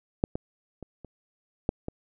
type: clicks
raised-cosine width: 2 ms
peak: -9 / -17 / -26 / -29 / -10 / -19 dBFS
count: 6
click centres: 0.239 / 0.355 / 0.827 / 1.047 / 1.691 / 1.884 s
effects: none